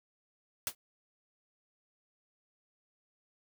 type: noise with exponential decay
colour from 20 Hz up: white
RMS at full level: -29 dBFS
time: 0.67-0.75 s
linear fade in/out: 1 ms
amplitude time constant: 16 ms
effects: none